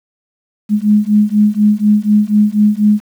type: beating tone pair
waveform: sine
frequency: 207.7 / 211.8 Hz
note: G#3 / G#3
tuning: 0 / +34 cents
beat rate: 4.1 Hz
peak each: -11 dBFS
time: 0.69-3.01 s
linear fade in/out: 50 ms
effects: 7-bit